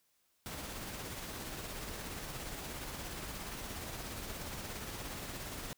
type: noise with tremolo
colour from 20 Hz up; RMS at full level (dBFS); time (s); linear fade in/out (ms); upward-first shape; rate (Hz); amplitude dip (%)
pink; -42; 0.46-5.73; 0; sine; 17; 30
effects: white hiss -75 dBFS RMS until 5.77 s